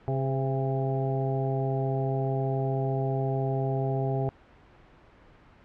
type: harmonic tone with a mistuned harmonic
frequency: 134.2 Hz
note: C3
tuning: 44 cents sharp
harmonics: 1 / 2 / 3 / 4 / 5 / 6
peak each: -27 / -37 / -32 / -40 / -34 / -37 dBFS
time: 0.08-4.29 s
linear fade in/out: 0 ms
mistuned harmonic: 4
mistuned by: -50 cents
effects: pink hiss -55 dBFS RMS until 5.64 s + low-pass 2000 Hz 12 dB/octave